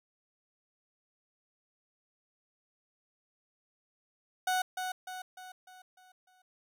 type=tone with echo; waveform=30% pulse; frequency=740 Hz; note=F#5; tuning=in tune; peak=-25 dBFS; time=4.47-4.62 s; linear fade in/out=5 ms; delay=300 ms; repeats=6; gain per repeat=-6 dB; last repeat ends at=6.42 s; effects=none